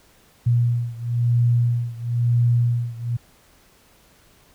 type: beating tone pair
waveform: sine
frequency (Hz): 119.1 / 120.1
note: A#2 / B2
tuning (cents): +38 / -48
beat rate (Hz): 1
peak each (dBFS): -19 / -21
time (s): 0.46-3.17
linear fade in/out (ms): 10
effects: pink hiss -55 dBFS RMS until 4.54 s